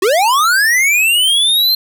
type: linear sweep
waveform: square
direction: up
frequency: 349.2 to 4186 Hz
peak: -10 dBFS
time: 0.02-1.75 s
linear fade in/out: 5 ms
effects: none